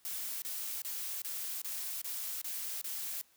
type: noise bursts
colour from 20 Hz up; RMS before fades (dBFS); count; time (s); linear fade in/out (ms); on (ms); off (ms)
blue; -39; 8; 0.05-3.213; 0; 370; 29
effects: white hiss -67 dBFS RMS until 3.36 s